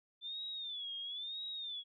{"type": "tone with vibrato", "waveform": "sine", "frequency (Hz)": 3520, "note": "A7", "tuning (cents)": 0, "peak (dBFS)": -40, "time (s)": [0.21, 1.84], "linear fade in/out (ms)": 50, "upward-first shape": "sine", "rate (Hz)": 1, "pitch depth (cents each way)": 140, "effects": []}